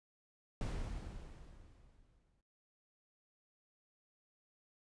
brown noise with exponential decay, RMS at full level -36 dBFS, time 0.61-2.41 s, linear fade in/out 1 ms, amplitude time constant 390 ms, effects noise-tail reverb RT60 0.7 s tail -25 dB re dry + resampled to 22050 Hz

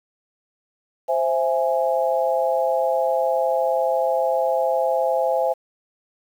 sine chord, C augmented, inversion none, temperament equal with one note detuned, 523.3 / 662.7 / 830.6 Hz, C5 / E5 / G#5, 0 / +9 / 0 cents, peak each -21 / -22 / -24 dBFS, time 1.08-5.54 s, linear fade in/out 20 ms, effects 8-bit

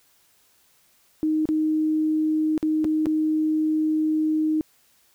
sine tone with dropouts, 311.1 Hz, D#4, in tune, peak -19 dBFS, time 1.23-4.61 s, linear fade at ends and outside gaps 0 ms, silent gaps 1.455-1.489 / 2.578-2.628 / 2.844-2.85 / 3.058-3.067 s, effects white hiss -61 dBFS RMS until 5.14 s

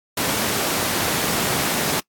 pink high-pass noise, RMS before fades -22 dBFS, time 0.17-2 s, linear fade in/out 5 ms, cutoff 150 Hz, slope 12 dB/octave, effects noise-tail reverb RT60 0.1 s tail -24 dB re dry + AAC 64 kbps

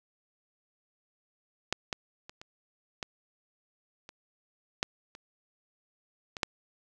clicks, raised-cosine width 0.2 ms, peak -10 / -14 / -27 / -28 / -17 / -28 / -10 / -29 / -21 / -9 dBFS, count 10, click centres 1.726 / 1.928 / 2.295 / 2.415 / 3.028 / 4.091 / 4.829 / 5.151 / 6.368 / 6.432 s, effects none

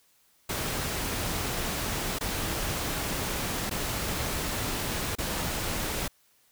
pink noise with dropouts, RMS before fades -31 dBFS, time 0.49-6.08 s, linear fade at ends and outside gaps 5 ms, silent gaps 2.187-2.208 / 3.697-3.71 / 5.154-5.184 s, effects white hiss -65 dBFS RMS until 6.51 s

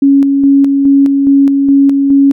sine tone with tremolo, 277.2 Hz, C#4, in tune, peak -3 dBFS, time 0.02-2.32 s, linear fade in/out 5 ms, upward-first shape square, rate 2.4 Hz, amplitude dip 35%, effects none

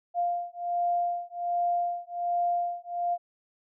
sine beating tone pair, 698.5 / 699.8 Hz, F5 / F5, 0 / +3 cents, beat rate 1.3 Hz, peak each -29 dBFS, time 0.14-3.18 s, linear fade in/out 50 ms, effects none

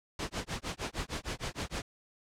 pink noise with tremolo, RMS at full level -34 dBFS, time 0.19-1.82 s, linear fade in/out 2 ms, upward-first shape sine, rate 6.5 Hz, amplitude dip 100%, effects low-pass 7000 Hz 12 dB/octave

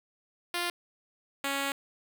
5% pulse tone pair in turn, 349.2 / 277.2 Hz, F4 / C#4, 0 / 0 cents, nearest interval major third, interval 400 cents, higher first, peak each -18 dBFS, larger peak neither, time 0.54-0.7 / 1.44-1.72 s, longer second, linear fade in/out 2 ms, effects none

